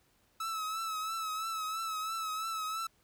45% pulse tone with vibrato, 1300 Hz, E6, 24 cents flat, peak -34 dBFS, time 0.4-2.87 s, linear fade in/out 5 ms, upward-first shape triangle, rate 3 Hz, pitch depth 54 cents each way, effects pink hiss -70 dBFS RMS until 3.03 s

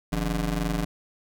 25% pulse ring-modulated tone, 110.8 Hz, A2, 13 cents sharp, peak -18 dBFS, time 0.12-0.85 s, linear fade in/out 10 ms, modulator 66.8 Hz, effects none

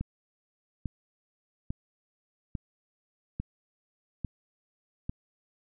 click train, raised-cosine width 5 ms, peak -20 dBFS, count 7, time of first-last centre 0.01-5.095 s, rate 1.18 Hz, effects none

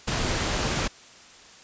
pink noise, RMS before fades -26 dBFS, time 0.07-0.88 s, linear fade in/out 10 ms, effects white hiss -49 dBFS RMS until 1.63 s + resampled to 16000 Hz

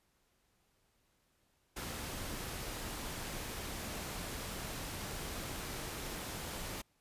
pink noise, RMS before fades -42 dBFS, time 1.76-6.82 s, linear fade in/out 10 ms, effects pink hiss -75 dBFS RMS until 7 s + resampled to 32000 Hz

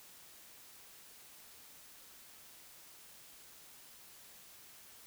silence, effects white hiss -57 dBFS RMS until 5.06 s

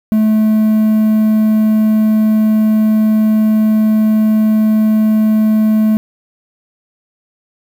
triangle tone with quantisation, 216.6 Hz, A3, 27 cents flat, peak -6 dBFS, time 0.12-5.97 s, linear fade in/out 0 ms, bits 6, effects none

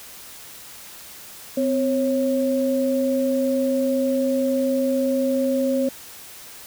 sine tone pair together, 257.3 / 544.7 Hz, C4 / C#5, -29 / -30 cents, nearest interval octave + minor second, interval 1299 cents, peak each -21 dBFS, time 1.57-5.89 s, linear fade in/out 5 ms, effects white hiss -41 dBFS RMS until 6.66 s

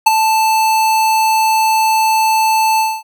square tone with ADSR envelope, 880 Hz, A5, in tune, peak -3 dBFS, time 0.06-3.03 s, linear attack 10 ms, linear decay 19 ms, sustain -8 dB, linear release 240 ms, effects none

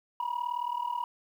sine tone with amplitude modulation, 966 Hz, B5, 39 cents flat, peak -24 dBFS, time 0.2-1.04 s, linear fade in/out 2 ms, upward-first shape sine, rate 38.6 Hz, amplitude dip 90%, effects tanh soft clip ceiling -26 dBFS + 10-bit

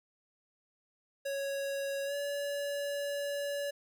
square tone with pitch glide, 554 to 570.2 Hz, C#5 to C#5, -1 to +49 cents, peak -34 dBFS, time 1.25-3.71 s, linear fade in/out 10 ms, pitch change +50 cents, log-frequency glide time 2.05-2.14 s, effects none

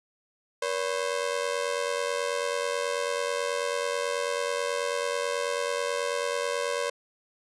sawtooth ring-modulated tone, 523 Hz, C5, 1 cent flat, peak -20 dBFS, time 0.62-6.9 s, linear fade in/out 5 ms, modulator 44.6 Hz, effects resampled to 24000 Hz

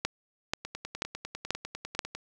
two click trains, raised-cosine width 0.2 ms, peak -20 / -10 dBFS, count 16 / 5, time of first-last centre 0.65-2.15 / 0.05-1.992 s, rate 10 / 2.06 Hz, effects none

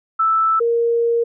sine tone pair in turn, 1318.5 / 467.2 Hz, E6 / A#4, 0 / +4 cents, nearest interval octave + tritone, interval 1796 cents, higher first, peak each -13 / -14 dBFS, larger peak first, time 0.19-0.6 / 0.6-1.24 s, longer second, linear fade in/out 10 ms, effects none

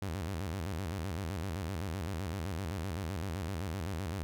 sawtooth tone with vibrato, 88.9 Hz, F2, 31 cents sharp, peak -31 dBFS, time 0.02-4.23 s, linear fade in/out 0 ms, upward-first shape square, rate 7.8 Hz, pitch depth 180 cents each way, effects none

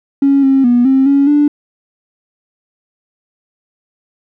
triangle tone with pitch steps, 277.2 / 269.3 / 242.4 / 266.4 / 279.1 / 292.9 Hz, C#4 / C#4 / B3 / C4 / C#4 / D4, 0 / -50 / -32 / +31 / +12 / -5 cents, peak -3 dBFS, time 0.22-1.48 s, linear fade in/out 5 ms, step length 210 ms, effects tanh soft clip ceiling -4 dBFS

